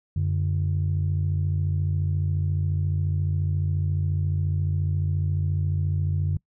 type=tone pair together; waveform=sine; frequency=91.49 / 145.8 Hz; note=F#2 / D3; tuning=-19 / -12 cents; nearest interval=minor sixth; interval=807 cents; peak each=-22 / -25 dBFS; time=0.16-6.37 s; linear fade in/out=5 ms; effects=noise-tail reverb RT60 0.1 s tail -24 dB re dry + tanh soft clip ceiling -16 dBFS